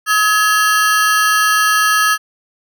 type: ring-modulated tone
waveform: 40% pulse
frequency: 1480 Hz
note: F#6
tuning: in tune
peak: -7 dBFS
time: 0.06-2.18 s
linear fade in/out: 50 ms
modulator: 206 Hz
effects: none